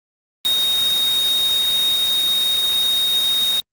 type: tone in noise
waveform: sine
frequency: 3729 Hz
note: A#7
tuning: in tune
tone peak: -15 dBFS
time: 0.45-3.6 s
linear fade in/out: 0 ms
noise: white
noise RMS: -27 dBFS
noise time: 0.45-3.6 s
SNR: +9 dB
effects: Opus 24 kbps